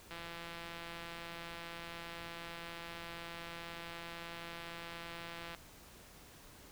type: click train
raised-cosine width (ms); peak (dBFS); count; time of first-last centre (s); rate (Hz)
0.3; -30; 920; 0.11-5.548; 169
effects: pink hiss -57 dBFS RMS until 6.71 s